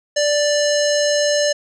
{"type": "tone with low-pass filter", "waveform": "square", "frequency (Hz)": 587.3, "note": "D5", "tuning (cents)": 0, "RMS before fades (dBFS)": -17, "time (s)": [0.16, 1.53], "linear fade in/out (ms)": 10, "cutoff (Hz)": 6100, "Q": 4.9, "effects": []}